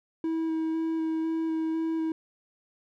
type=tone with vibrato; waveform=triangle; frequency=322.5 Hz; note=E4; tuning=38 cents flat; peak=-24 dBFS; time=0.24-2.12 s; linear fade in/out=2 ms; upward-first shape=square; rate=2 Hz; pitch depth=10 cents each way; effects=none